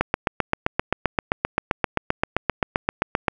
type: click train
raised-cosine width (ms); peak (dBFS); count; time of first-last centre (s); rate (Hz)
0.5; -3; 26; 0.01-3.282; 7.64
effects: none